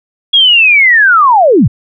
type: linear sweep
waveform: sine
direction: down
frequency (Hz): 3341 to 81.4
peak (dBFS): -3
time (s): 0.33-1.68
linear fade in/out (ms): 10
effects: none